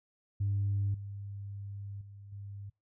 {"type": "tone with level steps", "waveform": "sine", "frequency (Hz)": 100.2, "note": "G2", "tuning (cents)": 38, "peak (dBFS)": [-27, -39, -47, -41], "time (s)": [0.4, 2.7], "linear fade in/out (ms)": 10, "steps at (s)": [0.94, 2.01, 2.32], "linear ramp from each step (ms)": 5, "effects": ["noise-tail reverb RT60 0.2 s tail -25 dB re dry", "tanh soft clip ceiling -24 dBFS"]}